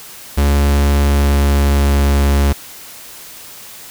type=tone with pitch glide; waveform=45% pulse; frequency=71.1 to 70.49 Hz; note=C#2 to C#2; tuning=+45 to +30 cents; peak=-10 dBFS; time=0.37-2.53 s; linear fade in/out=10 ms; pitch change=-15 cents; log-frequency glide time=0.75-1.82 s; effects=white hiss -35 dBFS RMS until 3.9 s